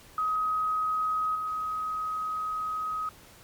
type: tone with level steps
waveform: sine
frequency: 1263 Hz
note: D#6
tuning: 26 cents sharp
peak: -25 / -29 dBFS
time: 0.18-3.09 s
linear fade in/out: 2 ms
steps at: 1.35 s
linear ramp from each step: 2 ms
effects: pink hiss -53 dBFS RMS until 3.43 s + Opus 48 kbps